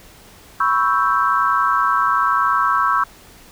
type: chord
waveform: sine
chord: C# half-diminished seventh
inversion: third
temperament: equal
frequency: 987.8 / 1108.7 / 1318.5 / 1568 Hz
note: B5 / C#6 / E6 / G6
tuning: 0 / 0 / 0 / 0 cents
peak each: -22 / -18 / -18 / -23 dBFS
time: 0.6-3.04 s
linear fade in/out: 5 ms
effects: pink hiss -45 dBFS RMS until 3.51 s